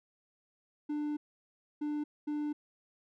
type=tone bursts at uneven times; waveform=triangle; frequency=297.2 Hz; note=D4; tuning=21 cents sharp; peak=-30 dBFS; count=3; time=0.89-1.17 / 1.81-2.04 / 2.27-2.53 s; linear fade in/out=10 ms; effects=none